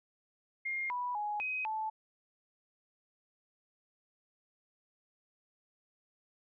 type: tone with pitch steps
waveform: sine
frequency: 2124 / 983 / 835 / 2521 / 872 Hz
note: C7 / B5 / G#5 / D#7 / A5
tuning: +25 / -8 / +9 / +22 / -16 cents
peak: -33 dBFS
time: 0.65-1.9 s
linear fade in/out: 10 ms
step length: 250 ms
effects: none